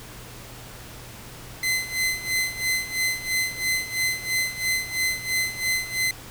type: tone with tremolo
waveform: sawtooth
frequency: 2048 Hz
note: C7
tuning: 38 cents flat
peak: -17 dBFS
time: 1.63-6.11 s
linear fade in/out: 2 ms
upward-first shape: sine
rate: 3 Hz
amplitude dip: 80%
effects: added 120 Hz sine -46 dBFS peak until 6.3 s + pink hiss -42 dBFS RMS until 6.3 s